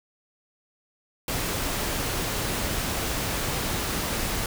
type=noise; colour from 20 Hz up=pink; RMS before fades=-28 dBFS; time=1.28-4.46 s; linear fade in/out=2 ms; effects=none